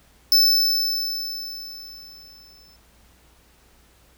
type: tone with exponential decay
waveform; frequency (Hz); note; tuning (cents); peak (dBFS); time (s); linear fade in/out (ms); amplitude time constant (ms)
square; 5274; E8; 0; -12; 0.32-2.76; 1; 530
effects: added 60 Hz sine -57 dBFS peak until 4.17 s + pink hiss -57 dBFS RMS until 4.17 s